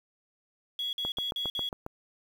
sine tone bursts, 3341 Hz, G#7, 10 cents sharp, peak -30 dBFS, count 5, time 0.79-1.69 s, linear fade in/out 2 ms, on 140 ms, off 50 ms
click train, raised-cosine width 1 ms, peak -22 dBFS, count 7, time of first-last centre 1.05-1.864 s, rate 7.37 Hz
effects 8-bit

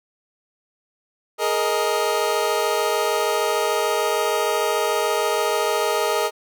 25% pulse chord, Ab suspended second, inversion none, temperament equal with one note detuned, 419.6 / 466.2 / 622.3 Hz, Ab4 / Bb4 / Eb5, +18 / 0 / 0 cents, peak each -20 dBFS, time 1.38-6.31 s, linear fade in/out 50 ms, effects none

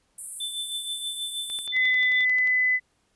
pink high-pass noise, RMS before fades -33 dBFS, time 0.18-1.67 s, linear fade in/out 5 ms, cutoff 8300 Hz, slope 96 dB/octave
sine tone with tremolo, 3529 Hz, A7, 4 cents sharp, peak -27 dBFS, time 0.4-2.25 s, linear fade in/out 5 ms, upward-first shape triangle, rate 6.3 Hz, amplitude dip 70%
click train, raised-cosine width 0.2 ms, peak -25 dBFS, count 12, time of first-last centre 1.5-2.473 s, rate 11.3 Hz
sine tone with pitch glide, 2023 to 2009 Hz, B6 to B6, +41 to +29 cents, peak -19 dBFS, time 1.72-2.8 s, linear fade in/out 50 ms, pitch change -12 cents, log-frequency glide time 1.83-2.02 s
effects pink hiss -69 dBFS RMS until 3.15 s + resampled to 24000 Hz

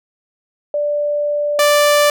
sine / sawtooth tone pair in turn, 587.3 / 587.3 Hz, D5 / D5, 0 / 0 cents, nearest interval unison, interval 0 cents, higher neither, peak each -15 / -6 dBFS, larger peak second, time 0.74-1.59 / 1.59-2.1 s, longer first, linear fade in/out 2 ms, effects none

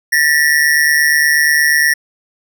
square ring-modulated tone, 1855 Hz, A#6, 9 cents flat, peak -7 dBFS, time 0.12-1.94 s, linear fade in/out 10 ms, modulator 74.2 Hz, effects none

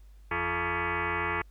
sine tone with frequency modulation, 432.3 Hz, A4, 31 cents flat, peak -27 dBFS, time 0.31-1.42 s, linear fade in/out 5 ms, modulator 259 Hz, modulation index 7.5, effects added 50 Hz sine -49 dBFS peak until 1.5 s + pink hiss -69 dBFS RMS until 1.5 s

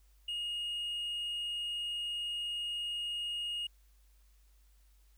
triangle tone with tanh clipping, 2863 Hz, F7, 42 cents sharp, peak -35 dBFS, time 0.28-3.67 s, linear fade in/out 5 ms, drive 6 dB, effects added 50 Hz sine -61 dBFS peak until 5.17 s + white hiss -73 dBFS RMS until 5.17 s

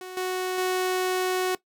sawtooth tone with level steps, 369.3 Hz, F#4, 3 cents flat, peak -32 / -22 / -19 dBFS, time 0.01-1.55 s, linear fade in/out 2 ms, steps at 0.17 / 0.58 s, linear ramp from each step 2 ms, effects noise-tail reverb RT60 0.1 s tail -18 dB re dry

